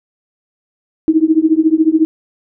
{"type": "tone with tremolo", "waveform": "sine", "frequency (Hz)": 317.8, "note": "D#4", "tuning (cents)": 37, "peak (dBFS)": -4, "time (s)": [1.08, 2.05], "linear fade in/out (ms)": 0, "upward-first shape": "triangle", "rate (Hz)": 14, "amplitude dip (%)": 100, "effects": []}